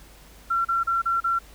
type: tone bursts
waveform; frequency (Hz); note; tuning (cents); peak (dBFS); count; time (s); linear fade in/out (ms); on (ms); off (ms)
sine; 1361; F6; -45; -20; 5; 0.5-1.39; 10; 150; 35
effects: added 50 Hz sine -49 dBFS peak until 1.54 s + pink hiss -51 dBFS RMS until 1.54 s